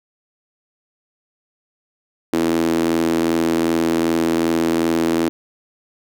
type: tone with high-pass filter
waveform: sawtooth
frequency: 82.6 Hz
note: E2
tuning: 4 cents sharp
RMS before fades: -18 dBFS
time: 2.33-5.29 s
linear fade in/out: 0 ms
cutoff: 300 Hz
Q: 4.7
effects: none